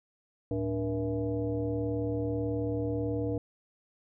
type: tone with frequency modulation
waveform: sine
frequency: 293.7 Hz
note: D4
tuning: in tune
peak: -28 dBFS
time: 0.51-3.38 s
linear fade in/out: 2 ms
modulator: 183 Hz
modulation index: 1.4
effects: none